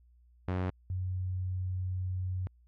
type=tone pair in turn; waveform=sawtooth / sine; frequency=91.7 / 92.23 Hz; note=F#2 / F#2; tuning=-15 / -5 cents; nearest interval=unison; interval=10 cents; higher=second; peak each=-26 / -31 dBFS; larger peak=first; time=0.48-0.7 / 0.9-2.47 s; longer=second; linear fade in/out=0 ms; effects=added 60 Hz sine -59 dBFS peak until 2.67 s + low-pass 2000 Hz 12 dB/octave